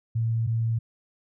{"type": "tone pair in turn", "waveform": "sine", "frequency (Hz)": [114, 114], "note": ["A#2", "A#2"], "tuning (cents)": [-38, -38], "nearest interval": "unison", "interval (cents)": 0, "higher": "neither", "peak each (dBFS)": -22, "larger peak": "neither", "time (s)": [[0.15, 0.47], [0.47, 0.79]], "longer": "neither", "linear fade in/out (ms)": 10, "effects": []}